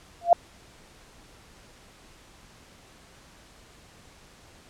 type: tone with exponential growth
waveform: sine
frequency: 690 Hz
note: F5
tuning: 21 cents flat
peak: -8 dBFS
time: 0.21-0.33 s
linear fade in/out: 2 ms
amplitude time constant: 24 ms
effects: pink hiss -53 dBFS RMS until 4.69 s + low-pass 9000 Hz 12 dB/octave